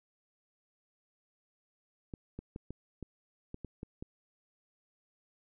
clicks, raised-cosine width 3 ms, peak -28 dBFS, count 9, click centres 2.138 / 2.39 / 2.561 / 2.706 / 3.027 / 3.544 / 3.647 / 3.831 / 4.025 s, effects none

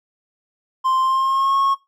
triangle tone with pitch glide, 1046.5 to 1093.5 Hz, C6 to C#6, 0 to -24 cents, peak -14 dBFS, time 0.84-1.75 s, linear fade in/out 20 ms, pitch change +76 cents, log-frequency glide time 1.01-1.56 s, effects noise-tail reverb RT60 0.2 s tail -17 dB re dry

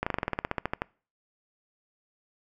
slowing click train, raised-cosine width 0.5 ms, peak -12 dBFS, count 15, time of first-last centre 0.03-0.819 s, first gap 35 ms, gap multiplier 1.07, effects noise-tail reverb RT60 0.4 s tail -25 dB re dry

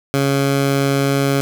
15% pulse tone, 138.59 Hz, C#3, in tune, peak -8 dBFS, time 0.14-1.41 s, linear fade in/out 0 ms, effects none

